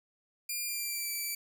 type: tone with pitch glide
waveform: 5% pulse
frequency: 2400 to 2322 Hz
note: D7 to D7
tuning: +37 to -20 cents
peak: -24 dBFS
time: 0.49-1.35 s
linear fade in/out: 5 ms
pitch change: -57 cents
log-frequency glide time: 0.66-1.1 s
effects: none